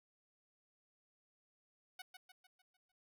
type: tone with echo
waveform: 10% pulse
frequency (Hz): 741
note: F#5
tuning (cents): +2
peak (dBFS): -39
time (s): 1.99-2.02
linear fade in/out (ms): 5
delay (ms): 150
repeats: 6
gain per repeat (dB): -6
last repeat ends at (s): 2.92
effects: none